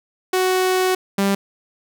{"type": "tone pair in turn", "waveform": "sawtooth", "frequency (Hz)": [371.3, 197.66], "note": ["F#4", "G3"], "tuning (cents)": [6, 15], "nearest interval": "major seventh", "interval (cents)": 1091, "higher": "first", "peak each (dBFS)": -12, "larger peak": "neither", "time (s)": [[0.33, 0.95], [1.18, 1.35]], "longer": "first", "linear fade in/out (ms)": 5, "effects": []}